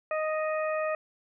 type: harmonic tone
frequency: 622.3 Hz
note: D#5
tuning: in tune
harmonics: 1 / 2 / 3 / 4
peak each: -28 / -34 / -38 / -40 dBFS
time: 0.11-0.95 s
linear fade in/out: 2 ms
effects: none